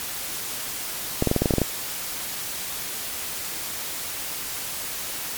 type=clicks; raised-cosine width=2 ms; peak=-6 dBFS; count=10; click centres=1.224 / 1.273 / 1.314 / 1.363 / 1.42 / 1.458 / 1.508 / 1.538 / 1.583 / 1.617 s; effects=white hiss -31 dBFS RMS until 5.37 s + MP3 96 kbps